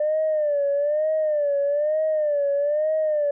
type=tone with vibrato; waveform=sine; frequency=595 Hz; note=D5; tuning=22 cents sharp; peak=-18 dBFS; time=0-3.31 s; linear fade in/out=5 ms; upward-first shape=sine; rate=1.1 Hz; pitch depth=95 cents each way; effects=tanh soft clip ceiling -15 dBFS